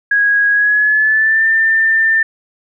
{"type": "tone with pitch glide", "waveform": "sine", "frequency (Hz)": [1652, 1791.1], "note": ["G#6", "A6"], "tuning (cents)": [-10, 30], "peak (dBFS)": -9, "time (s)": [0.11, 2.23], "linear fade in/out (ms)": 5, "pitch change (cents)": 140, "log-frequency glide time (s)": [0.51, 1.46], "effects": []}